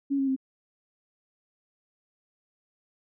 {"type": "tone with pitch steps", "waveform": "sine", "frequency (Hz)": [278, 271.3, 264.8], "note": ["C#4", "C#4", "C4"], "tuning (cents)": [5, -37, 21], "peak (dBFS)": -23, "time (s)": [0.1, 0.364], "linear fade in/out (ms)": 20, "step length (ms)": 88, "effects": []}